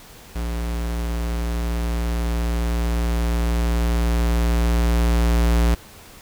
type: tone with level ramp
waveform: square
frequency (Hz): 58.27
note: A#1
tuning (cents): 0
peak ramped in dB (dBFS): -24 to -15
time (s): 0.35-5.75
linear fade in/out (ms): 10
effects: pink hiss -44 dBFS RMS until 6.21 s